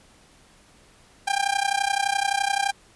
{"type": "tone with amplitude modulation", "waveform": "sawtooth", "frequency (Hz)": 797, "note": "G5", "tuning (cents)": 28, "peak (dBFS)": -14, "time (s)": [1.27, 2.72], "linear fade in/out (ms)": 10, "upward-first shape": "sine", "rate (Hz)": 31.7, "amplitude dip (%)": 90, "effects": ["pink hiss -55 dBFS RMS until 2.95 s", "resampled to 24000 Hz"]}